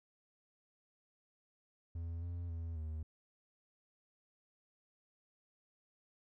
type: tone with pitch steps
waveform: triangle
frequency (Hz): 83.8 / 86.5 / 83 / 78.5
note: E2 / F2 / E2 / D#2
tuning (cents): +29 / -16 / +12 / +16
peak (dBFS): -37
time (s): 1.95-3.03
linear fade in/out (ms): 5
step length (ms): 270
effects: none